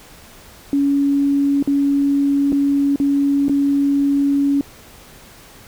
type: tone with dropouts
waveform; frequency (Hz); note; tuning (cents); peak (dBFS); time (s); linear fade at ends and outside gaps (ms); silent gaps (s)
sine; 281; C#4; +24; -13; 0.73-4.61; 1; 1.626-1.675 / 2.521-2.527 / 2.959-3 / 3.483-3.495
effects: pink hiss -43 dBFS RMS until 5.67 s